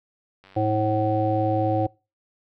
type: click train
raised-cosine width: 0.3 ms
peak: -34 dBFS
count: 137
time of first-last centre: 0.44-1.855 s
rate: 96.1 Hz
type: harmonic tone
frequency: 107.7 Hz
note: A2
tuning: 37 cents flat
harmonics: 1 / 3 / 5 / 7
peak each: -25 / -25 / -25 / -25 dBFS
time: 0.56-1.87 s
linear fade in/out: 10 ms
effects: noise-tail reverb RT60 0.3 s tail -25 dB re dry